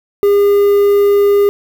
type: tone with quantisation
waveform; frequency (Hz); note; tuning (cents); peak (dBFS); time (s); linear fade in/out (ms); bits
triangle; 405.1; G#4; -43; -5; 0.23-1.49; 0; 5
effects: none